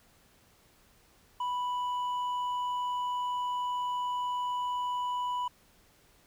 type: tone with hard clipping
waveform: sine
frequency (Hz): 987.8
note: B5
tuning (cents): 0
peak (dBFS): -31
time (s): 1.4-5.48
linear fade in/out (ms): 5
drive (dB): 4
effects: pink hiss -63 dBFS RMS until 6.26 s